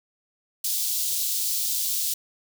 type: high-pass noise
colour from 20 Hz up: white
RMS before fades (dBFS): -26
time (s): 0.64-2.14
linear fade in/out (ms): 5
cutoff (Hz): 3700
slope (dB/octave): 24
effects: none